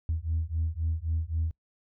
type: beating tone pair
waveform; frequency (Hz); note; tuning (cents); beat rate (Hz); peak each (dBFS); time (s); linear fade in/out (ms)
sine; 79.1 / 82.9; D#2 / E2; +29 / +10; 3.8; -29; 0.09-1.51; 0
effects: noise-tail reverb RT60 0.1 s tail -25 dB re dry + tanh soft clip ceiling -21 dBFS